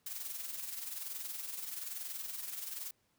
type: noise with amplitude modulation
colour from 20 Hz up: blue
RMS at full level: -40 dBFS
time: 0.06-2.91 s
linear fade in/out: 5 ms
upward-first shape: sine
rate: 21.1 Hz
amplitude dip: 55%
effects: pink hiss -75 dBFS RMS until 3.18 s + high-pass 60 Hz 12 dB/octave